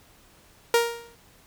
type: tone with exponential decay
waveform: sawtooth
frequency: 468.4 Hz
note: A#4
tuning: 8 cents sharp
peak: -11 dBFS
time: 0.74-1.15 s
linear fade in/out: 2 ms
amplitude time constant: 88 ms
effects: pink hiss -56 dBFS RMS until 1.46 s